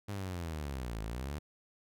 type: linear two-way sweep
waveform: sawtooth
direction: down then up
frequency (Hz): 103.8 to 52.1 to 76.9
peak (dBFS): -33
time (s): 0.08-1.39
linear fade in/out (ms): 10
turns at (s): 1.02
effects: none